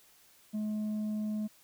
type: tone with tanh clipping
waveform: triangle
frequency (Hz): 213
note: G#3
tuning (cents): +44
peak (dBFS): -32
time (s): 0.53-1.48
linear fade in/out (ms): 20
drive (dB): 8
effects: white hiss -62 dBFS RMS until 1.63 s